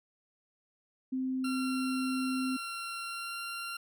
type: tone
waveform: sine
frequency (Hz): 260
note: C4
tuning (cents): -11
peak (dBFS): -30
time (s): 1.12-2.57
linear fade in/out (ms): 10
type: tone with pitch glide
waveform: 20% pulse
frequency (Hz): 1369 to 1379.3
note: F6 to F6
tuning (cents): -35 to -22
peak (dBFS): -32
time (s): 1.44-3.77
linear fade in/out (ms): 5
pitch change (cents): +13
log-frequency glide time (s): 2.97-3.38
effects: none